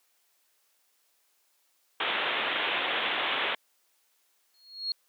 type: low-pass noise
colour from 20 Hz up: white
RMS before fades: -29 dBFS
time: 2-3.55 s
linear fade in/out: 5 ms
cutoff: 3600 Hz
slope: 96 dB/octave
type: tone with exponential growth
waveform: sine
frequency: 4296 Hz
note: C8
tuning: 45 cents sharp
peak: -25 dBFS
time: 4.54-4.92 s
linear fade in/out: 2 ms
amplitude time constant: 81 ms
effects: white hiss -70 dBFS RMS until 5.08 s + high-pass 400 Hz 12 dB/octave